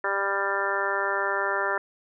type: harmonic tone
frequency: 197.7 Hz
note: G3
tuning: 15 cents sharp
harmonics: 2 / 3 / 4 / 5 / 6 / 7 / 8 / 9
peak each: -32 / -32 / -35 / -31 / -35 / -30 / -34 / -30 dBFS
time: 0.04-1.78 s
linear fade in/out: 2 ms
effects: none